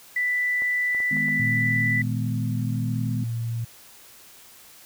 sine tone, 1980 Hz, B6, 4 cents sharp, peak -21 dBFS, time 0.16-2.02 s, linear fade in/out 5 ms
clicks, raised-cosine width 1 ms, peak -28 dBFS, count 5, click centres 0.621 / 0.948 / 1.003 / 1.168 / 1.285 s
sine chord, G# minor, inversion second, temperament just, 155.74 / 207.7 / 249.2 Hz, D#3 / G#3 / B3, +2 / 0 / +16 cents, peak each -31 dBFS, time 1.11-3.24 s, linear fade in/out 5 ms
sine tone with vibrato, 116.54 Hz, A#2, in tune, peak -25 dBFS, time 1.39-3.65 s, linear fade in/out 10 ms, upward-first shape square, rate 0.82 Hz, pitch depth 11 cents each way
effects white hiss -49 dBFS RMS until 4.85 s

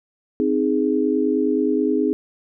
sine chord, Ab major, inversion first, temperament equal, 261.6 / 311.1 / 415.3 Hz, C4 / Eb4 / Ab4, 0 / 0 / 0 cents, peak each -21 dBFS, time 0.4-2.13 s, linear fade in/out 0 ms, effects none

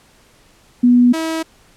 sine / sawtooth tone pair in turn, 244.6 / 322.9 Hz, B3 / E4, -16 / -36 cents, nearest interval perfect fourth, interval 480 cents, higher second, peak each -7 / -15 dBFS, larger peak first, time 0.83-1.13 / 1.13-1.43 s, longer neither, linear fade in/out 10 ms, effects pink hiss -51 dBFS RMS until 1.76 s + low-pass 11000 Hz 12 dB/octave

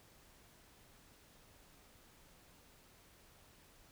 silence, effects pink hiss -64 dBFS RMS until 3.91 s

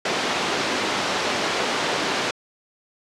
pink band-pass noise, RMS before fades -24 dBFS, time 0.05-2.31 s, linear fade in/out 5 ms, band 310 to 5300 Hz, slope 12 dB/octave, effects low-pass 8000 Hz 12 dB/octave

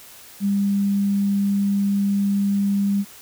sine tone, 200 Hz, G3, 35 cents sharp, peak -17 dBFS, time 0.4-3.05 s, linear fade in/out 50 ms, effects white hiss -44 dBFS RMS until 3.21 s

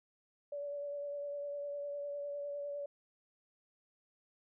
sine tone with vibrato, 574 Hz, D5, 40 cents flat, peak -38 dBFS, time 0.52-2.86 s, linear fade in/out 5 ms, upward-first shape sine, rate 9.9 Hz, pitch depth 19 cents each way, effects none

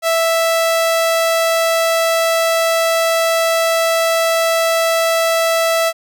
sawtooth tone, 659.3 Hz, E5, in tune, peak -9 dBFS, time 0.02-5.93 s, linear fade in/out 50 ms, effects none

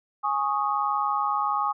sine chord, Ab suspended fourth, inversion none, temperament equal with one note detuned, 830.6 / 1103.6 / 1244.5 Hz, Ab5 / Db6 / Eb6, 0 / -8 / 0 cents, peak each -27 dBFS, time 0.23-1.73 s, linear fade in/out 20 ms, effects none

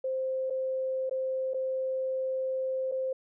sine tone with dropouts, 523.3 Hz, C5, in tune, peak -28 dBFS, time 0.04-3.13 s, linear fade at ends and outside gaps 5 ms, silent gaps 0.5-0.505 / 1.096-1.11 / 1.536-1.543 / 2.915-2.92 s, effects none

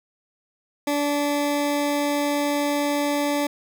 20% pulse tone, 289.6 Hz, D4, 24 cents flat, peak -16 dBFS, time 0.87-3.47 s, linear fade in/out 5 ms, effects none

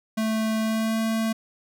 square tone with pitch glide, 220 to 223.1 Hz, A3 to A3, 0 to +24 cents, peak -23 dBFS, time 0.17-1.33 s, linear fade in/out 10 ms, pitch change +24 cents, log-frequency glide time 0.6-0.99 s, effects none

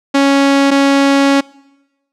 sawtooth tone pair in turn, 277.2 / 277.2 Hz, C#4 / C#4, 0 / 0 cents, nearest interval unison, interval 0 cents, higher neither, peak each -4 dBFS, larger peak neither, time 0.14-0.71 / 0.71-1.41 s, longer second, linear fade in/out 10 ms, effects noise-tail reverb RT60 1.0 s tail -24 dB re dry + low-pass 6000 Hz 12 dB/octave

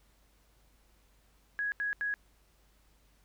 sine tone bursts, 1665 Hz, G#6, 4 cents sharp, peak -30 dBFS, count 3, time 1.59-2.14 s, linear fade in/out 0 ms, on 130 ms, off 80 ms, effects added 50 Hz sine -65 dBFS peak until 3.24 s + pink hiss -69 dBFS RMS until 3.24 s

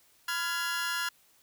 sawtooth chord, F diminished, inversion second, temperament just, 1005.8 / 1396.9 / 1676.3 Hz, Cb6 / F6 / Ab6, +31 / 0 / +16 cents, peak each -34 / -29 / -31 dBFS, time 0.28-1.09 s, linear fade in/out 5 ms, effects white hiss -64 dBFS RMS until 1.42 s

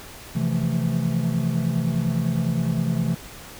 triangle chord, F major seventh, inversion second, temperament equal, 130.81 / 164.81 / 174.61 / 220 Hz, C3 / E3 / F3 / A3, 0 / 0 / 0 / 0 cents, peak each -24 / -22 / -26 / -25 dBFS, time 0.35-3.15 s, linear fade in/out 10 ms, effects pink hiss -41 dBFS RMS until 3.59 s

